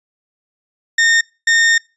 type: tone pair in turn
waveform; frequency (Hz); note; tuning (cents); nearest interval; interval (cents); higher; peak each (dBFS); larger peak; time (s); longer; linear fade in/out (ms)
40% pulse; 1832 / 1832; A#6 / A#6; -31 / -31; unison; 0; neither; -9; neither; 0.98-1.21 / 1.47-1.78; second; 5
effects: noise-tail reverb RT60 0.3 s tail -25 dB re dry + resampled to 22050 Hz